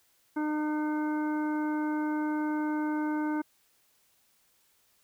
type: harmonic tone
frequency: 303.5 Hz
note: D#4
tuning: 43 cents flat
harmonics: 1 / 2 / 3 / 4 / 5 / 7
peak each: -28 / -43 / -37 / -46 / -41 / -51 dBFS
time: 0.36-3.42 s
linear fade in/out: 10 ms
effects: white hiss -68 dBFS RMS until 5.03 s